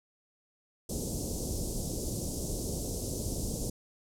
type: band-stop noise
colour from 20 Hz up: pink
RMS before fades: -34 dBFS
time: 0.89-3.7 s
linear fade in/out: 5 ms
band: 540 to 5700 Hz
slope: 24 dB/octave
effects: low-pass 11000 Hz 12 dB/octave